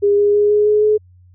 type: tone with pitch steps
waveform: sine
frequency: 406.5 / 410.3 / 414.1 / 417.9 / 421.8 / 425.7 Hz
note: G#4 / G#4 / G#4 / G#4 / G#4 / G#4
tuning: -37 / -21 / -5 / +11 / +27 / +43 cents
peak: -10 dBFS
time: 0.02-0.98 s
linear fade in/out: 20 ms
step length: 160 ms
effects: added 90 Hz sine -44 dBFS peak until 1.34 s